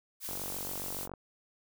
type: noise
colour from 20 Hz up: blue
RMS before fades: -39 dBFS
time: 0.2-1.08 s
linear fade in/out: 50 ms
type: click train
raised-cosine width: 1 ms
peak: -28 dBFS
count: 41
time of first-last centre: 0.29-1.137 s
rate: 47.2 Hz
effects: none